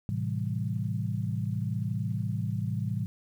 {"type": "chord", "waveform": "sine", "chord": "A minor seventh", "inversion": "none", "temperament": "equal", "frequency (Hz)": [110, 130.81, 164.81, 196], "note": ["A2", "C3", "E3", "G3"], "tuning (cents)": [0, 0, 0, 0], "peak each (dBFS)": [-31, -34, -35, -36], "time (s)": [0.09, 3.06], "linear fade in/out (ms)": 0, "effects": ["10-bit"]}